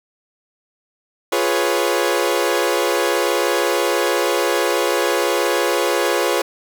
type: chord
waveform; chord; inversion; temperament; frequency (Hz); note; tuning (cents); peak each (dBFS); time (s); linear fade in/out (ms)
sawtooth; C# dominant seventh; first; equal; 349.2 / 415.3 / 493.9 / 554.4; E#4 / G#4 / B4 / C#5; 0 / 0 / 0 / 0; -18; 1.32-6.42; 5
effects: none